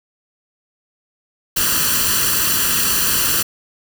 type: noise with comb filter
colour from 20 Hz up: white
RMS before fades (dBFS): -17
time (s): 1.56-3.43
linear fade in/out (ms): 10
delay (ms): 0.68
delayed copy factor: +0.75
effects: none